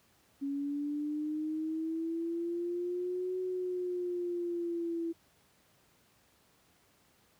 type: linear two-way sweep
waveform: sine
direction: up then down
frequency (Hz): 277.1 to 370 to 331.9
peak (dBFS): -32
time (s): 0.41-5.13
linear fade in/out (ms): 20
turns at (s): 3.39
effects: pink hiss -67 dBFS RMS until 7.39 s + high-pass 80 Hz 12 dB/octave